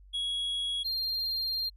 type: tone pair in turn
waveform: triangle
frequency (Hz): 3329 / 4194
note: G#7 / C8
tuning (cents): +3 / +3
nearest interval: major third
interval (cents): 400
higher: second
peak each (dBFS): -28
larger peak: neither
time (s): 0.13-0.84 / 0.84-1.7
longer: second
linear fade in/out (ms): 20
effects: added 48 Hz sine -51 dBFS peak until 1.76 s + resampled to 32000 Hz